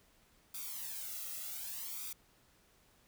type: noise with flanger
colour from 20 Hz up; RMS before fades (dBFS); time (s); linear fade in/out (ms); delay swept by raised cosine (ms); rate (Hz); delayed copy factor
blue; -43; 0.54-2.13; 5; 0.84 to 1.54; 0.66; +1
effects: pink hiss -68 dBFS RMS until 3.07 s